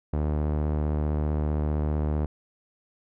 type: tone with low-pass filter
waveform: sawtooth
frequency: 75.4 Hz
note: D2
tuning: 46 cents sharp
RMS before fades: -26 dBFS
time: 0.13-2.26 s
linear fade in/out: 5 ms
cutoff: 810 Hz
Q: 0.7
effects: none